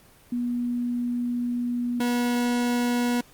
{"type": "tone pair in turn", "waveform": ["sine", "40% pulse"], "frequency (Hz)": [242.4, 242.4], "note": ["B3", "B3"], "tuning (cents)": [-32, -32], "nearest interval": "unison", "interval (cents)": 0, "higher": "neither", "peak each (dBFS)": [-24, -21], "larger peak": "second", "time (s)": [[0.32, 2], [2, 3.21]], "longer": "first", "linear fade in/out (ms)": 5, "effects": ["pink hiss -54 dBFS RMS until 3.33 s", "Opus 32 kbps"]}